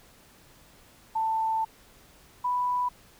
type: tone pair in turn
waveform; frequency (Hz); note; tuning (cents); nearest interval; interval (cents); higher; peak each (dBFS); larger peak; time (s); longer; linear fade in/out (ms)
sine; 888 / 988.4; A5 / B5; +16 / +1; major second; 185; second; -24; neither; 1.15-1.65 / 2.44-2.89; first; 10
effects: pink hiss -56 dBFS RMS until 3.19 s